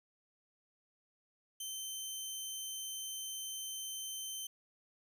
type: tone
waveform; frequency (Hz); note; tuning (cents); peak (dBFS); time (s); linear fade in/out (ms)
15% pulse; 3094; G7; -23; -33; 1.6-4.47; 5
effects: none